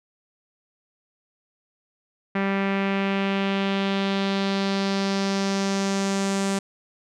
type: tone with low-pass filter sweep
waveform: sawtooth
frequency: 196 Hz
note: G3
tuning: in tune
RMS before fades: -24 dBFS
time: 2.35-6.59 s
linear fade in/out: 5 ms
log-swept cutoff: 2100 to 8000 Hz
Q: 2.2
effects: none